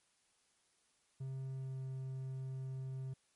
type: tone with pitch glide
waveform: triangle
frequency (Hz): 133 to 131.85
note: C3 to C3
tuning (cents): +29 to +14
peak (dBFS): -38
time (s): 1.2-3.14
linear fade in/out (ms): 10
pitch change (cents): -15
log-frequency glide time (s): 1.44-1.82
effects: white hiss -75 dBFS RMS until 3.35 s + MP3 48 kbps